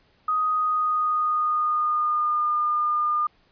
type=tone with pitch glide; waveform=sine; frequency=1250 to 1210.2 Hz; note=D#6 to D#6; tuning=+8 to -48 cents; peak=-20 dBFS; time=0.28-3.27 s; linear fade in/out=5 ms; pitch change=-56 cents; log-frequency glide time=0.42-2.54 s; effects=pink hiss -62 dBFS RMS until 3.51 s + resampled to 11025 Hz